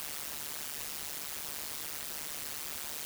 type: noise with amplitude modulation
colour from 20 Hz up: white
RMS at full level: -36 dBFS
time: 0-3.05 s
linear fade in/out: 0 ms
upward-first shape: sine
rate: 148 Hz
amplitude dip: 95%
effects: none